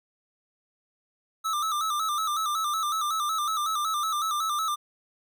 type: tone with vibrato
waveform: square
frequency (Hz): 1244.5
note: D#6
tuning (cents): 0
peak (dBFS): -26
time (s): 1.44-4.76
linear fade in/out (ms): 20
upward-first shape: square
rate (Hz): 5.4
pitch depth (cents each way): 75
effects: none